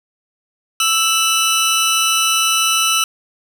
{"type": "tone pair together", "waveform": "20% pulse", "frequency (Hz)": [1323.1, 2960], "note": ["E6", "F#7"], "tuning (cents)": [6, 0], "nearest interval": "octave + major second", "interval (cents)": 1394, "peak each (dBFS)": -11, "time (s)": [0.8, 3.04], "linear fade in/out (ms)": 2, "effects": []}